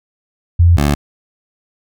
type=tone pair in turn; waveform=sine / 15% pulse; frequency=85.9 / 72.37 Hz; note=F2 / D2; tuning=-28 / -25 cents; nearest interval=minor third; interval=297 cents; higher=first; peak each=-5 dBFS; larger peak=neither; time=0.59-0.77 / 0.77-0.95 s; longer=neither; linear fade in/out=10 ms; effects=none